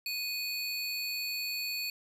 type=tone pair together; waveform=square; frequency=2489 / 4435 Hz; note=D#7 / C#8; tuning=0 / 0 cents; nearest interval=minor seventh; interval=1000 cents; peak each=-37 / -36 dBFS; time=0.06-1.9 s; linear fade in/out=2 ms; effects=none